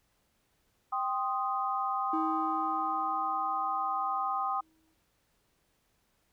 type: chord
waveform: sine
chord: C minor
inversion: second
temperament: equal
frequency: 784 / 1046.5 / 1244.5 Hz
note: G5 / C6 / Eb6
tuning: 0 / 0 / 0 cents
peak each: -33 / -35 / -32 dBFS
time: 0.92-4.61 s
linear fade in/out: 10 ms
type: tone with exponential decay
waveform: triangle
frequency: 319.1 Hz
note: D#4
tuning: 44 cents sharp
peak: -28 dBFS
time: 2.13-4.94 s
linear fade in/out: 5 ms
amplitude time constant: 610 ms
effects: pink hiss -73 dBFS RMS until 6.32 s